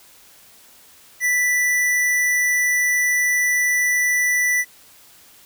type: tone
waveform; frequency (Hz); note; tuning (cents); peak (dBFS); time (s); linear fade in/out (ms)
square; 1975.5; B6; 0; -17; 1.2-4.65; 50
effects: white hiss -49 dBFS RMS until 5.45 s